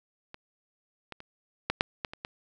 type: clicks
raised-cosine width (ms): 0.3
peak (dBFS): -26 / -23 / -28 / -10 / -6 / -15 / -24 / -19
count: 8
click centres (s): 0.344 / 1.123 / 1.204 / 1.7 / 1.809 / 2.048 / 2.135 / 2.249
effects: none